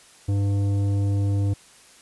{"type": "tone with tanh clipping", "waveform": "sine", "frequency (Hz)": 100, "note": "G2", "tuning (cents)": 35, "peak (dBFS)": -21, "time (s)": [0.28, 1.54], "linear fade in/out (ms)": 10, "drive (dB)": 11, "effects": ["white hiss -51 dBFS RMS until 2.01 s", "resampled to 24000 Hz"]}